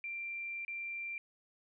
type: tone with dropouts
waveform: sine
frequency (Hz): 2364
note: D7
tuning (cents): +11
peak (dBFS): -38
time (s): 0.04-1.18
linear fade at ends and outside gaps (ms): 1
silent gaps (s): 0.649-0.68
effects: none